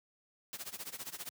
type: noise with tremolo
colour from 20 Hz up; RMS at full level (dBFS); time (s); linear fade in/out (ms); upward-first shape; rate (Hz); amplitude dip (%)
white; -41; 0.53-1.29; 0; sine; 15; 90
effects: high-pass 100 Hz 12 dB/octave